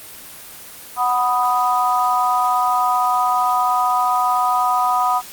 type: chord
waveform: sine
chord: B major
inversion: second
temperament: equal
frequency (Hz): 740 / 987.8 / 1244.5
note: F#5 / B5 / D#6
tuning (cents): 0 / 0 / 0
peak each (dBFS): -19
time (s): 0.96-5.22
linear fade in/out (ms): 50
effects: white hiss -37 dBFS RMS until 5.32 s + Opus 24 kbps